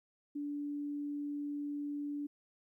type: tone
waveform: sine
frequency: 290 Hz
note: D4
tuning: 22 cents flat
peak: -36 dBFS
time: 0.35-2.27 s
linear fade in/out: 10 ms
effects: 13-bit